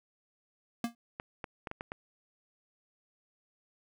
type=tone with exponential decay; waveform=square; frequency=234.6 Hz; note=A#3; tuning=11 cents sharp; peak=-27 dBFS; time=0.84-0.95 s; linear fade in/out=2 ms; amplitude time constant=22 ms
type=clicks; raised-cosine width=0.5 ms; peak=-23 dBFS; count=6; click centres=1.199 / 1.442 / 1.672 / 1.714 / 1.809 / 1.919 s
effects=none